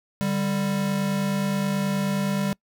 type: tone pair together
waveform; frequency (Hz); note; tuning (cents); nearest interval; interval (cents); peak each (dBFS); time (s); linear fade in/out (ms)
square; 147.7 / 197.16; D3 / G3; +10 / +10; perfect fourth; 500; -30 / -24; 0.21-2.53; 0
effects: noise-tail reverb RT60 0.1 s tail -25 dB re dry